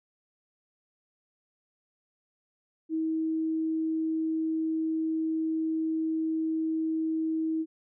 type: tone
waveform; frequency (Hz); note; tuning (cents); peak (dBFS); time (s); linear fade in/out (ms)
sine; 319.7; D#4; +47; -26; 2.89-7.66; 50
effects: none